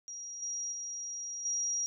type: tone with level steps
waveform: sine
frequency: 5710 Hz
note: F8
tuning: 37 cents sharp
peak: -40 / -34 / -37 / -30 dBFS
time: 0.08-1.86 s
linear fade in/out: 0 ms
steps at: 0.42 / 0.72 / 1.45 s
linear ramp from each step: 5 ms
effects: none